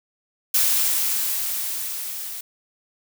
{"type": "noise with level ramp", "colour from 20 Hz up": "blue", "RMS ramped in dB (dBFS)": [-18, -33], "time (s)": [0.54, 2.41], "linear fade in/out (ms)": 5, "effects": []}